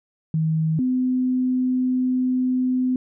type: tone pair in turn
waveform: sine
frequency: 158.8 / 254.5 Hz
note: D#3 / C4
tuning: +36 / -48 cents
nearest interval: minor sixth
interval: 816 cents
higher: second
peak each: -18 dBFS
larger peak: neither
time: 0.34-0.79 / 0.79-2.96 s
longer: second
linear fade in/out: 2 ms
effects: none